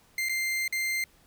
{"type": "tone with dropouts", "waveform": "40% pulse", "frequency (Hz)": 2093, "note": "C7", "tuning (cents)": 0, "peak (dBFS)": -26, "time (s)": [0.18, 1.04], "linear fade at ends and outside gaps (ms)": 2, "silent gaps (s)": [[0.287, 0.294], [0.679, 0.725]], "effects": ["pink hiss -61 dBFS RMS until 1.26 s"]}